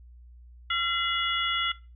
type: harmonic tone with a mistuned harmonic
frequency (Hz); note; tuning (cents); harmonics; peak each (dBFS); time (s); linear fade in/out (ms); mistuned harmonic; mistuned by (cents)
682; F5; -41; 2 / 3 / 4 / 5; -28 / -30 / -31 / -32; 0.7-1.72; 5; 4; +100
effects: noise-tail reverb RT60 0.3 s tail -20 dB re dry + added 60 Hz sine -47 dBFS peak until 1.95 s

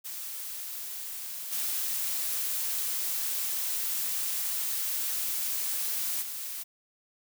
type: noise with level steps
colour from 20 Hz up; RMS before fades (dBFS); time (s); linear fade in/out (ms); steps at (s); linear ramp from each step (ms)
blue; -38 / -31 / -37; 0.04-6.64; 20; 1.51 / 6.21; 20
effects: none

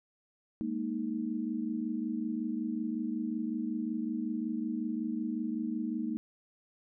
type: chord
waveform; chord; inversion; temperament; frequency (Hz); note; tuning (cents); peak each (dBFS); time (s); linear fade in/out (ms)
sine; Ab suspended second; none; equal; 207.7 / 233.1 / 311.1; Ab3 / Bb3 / Eb4; 0 / 0 / 0; -38 / -34 / -36; 0.61-6.17; 0
effects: none

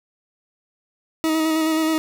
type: tone with vibrato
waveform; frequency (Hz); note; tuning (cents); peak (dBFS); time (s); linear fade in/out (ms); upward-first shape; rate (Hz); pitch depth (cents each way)
40% pulse; 317.4; D#4; +35; -17; 1.24-1.98; 0; square; 9.4; 18
effects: none

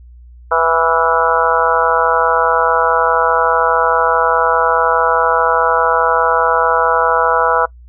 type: harmonic tone with a mistuned harmonic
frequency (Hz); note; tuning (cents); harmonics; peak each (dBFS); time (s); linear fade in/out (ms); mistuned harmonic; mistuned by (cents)
164.81; E3; 0; 3 / 4 / 5 / 6 / 7 / 8 / 9; -17 / -18 / -20 / -17 / -21 / -16 / -20; 0.51-7.66; 10; 9; -37
effects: noise-tail reverb RT60 0.1 s tail -23 dB re dry + added 60 Hz sine -36 dBFS peak until 7.88 s

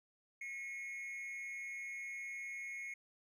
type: tone with amplitude modulation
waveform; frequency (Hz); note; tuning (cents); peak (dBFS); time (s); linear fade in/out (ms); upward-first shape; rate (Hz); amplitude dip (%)
triangle; 2175; C#7; -33; -38; 0.41-2.94; 5; sine; 239; 60
effects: none

